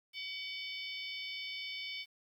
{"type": "harmonic tone with a mistuned harmonic", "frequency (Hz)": 756, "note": "F#5", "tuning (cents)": 37, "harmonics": [3, 4, 5, 6, 7], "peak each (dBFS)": [-43, -45, -47, -49, -50], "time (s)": [0.13, 2.06], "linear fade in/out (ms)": 50, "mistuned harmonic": 5, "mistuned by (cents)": -100, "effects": ["11-bit"]}